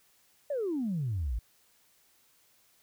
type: exponential sweep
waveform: sine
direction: down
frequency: 606 to 50.8 Hz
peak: -28 dBFS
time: 0.5-1.39 s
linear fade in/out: 5 ms
effects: tanh soft clip ceiling -25 dBFS + white hiss -66 dBFS RMS until 2.82 s